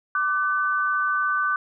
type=tone pair together; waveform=sine; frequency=1174.7 / 1511.4 Hz; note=D6 / F#6; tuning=0 / +36 cents; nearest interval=major third; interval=436 cents; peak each=-23 dBFS; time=0.15-1.56 s; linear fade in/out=2 ms; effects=none